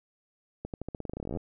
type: accelerating click train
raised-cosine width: 2 ms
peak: -22 dBFS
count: 21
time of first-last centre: 0.65-1.372 s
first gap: 88 ms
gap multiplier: 0.89
effects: none